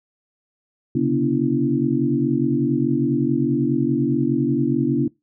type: tone cluster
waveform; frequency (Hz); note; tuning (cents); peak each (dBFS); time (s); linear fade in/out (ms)
sine; 131 / 141.1 / 243.4 / 288.2 / 335.1; C3 / C#3 / B3 / D4 / E4; +2 / +31 / -25 / -33 / +29; -27 / -25 / -22 / -21 / -23; 0.95-5.08; 5
effects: noise-tail reverb RT60 0.2 s tail -23 dB re dry